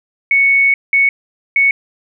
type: tone bursts at uneven times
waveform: sine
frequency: 2217 Hz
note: C#7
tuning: in tune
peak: -8 dBFS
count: 3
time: 0.31-0.74 / 0.93-1.09 / 1.56-1.71 s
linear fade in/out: 2 ms
effects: none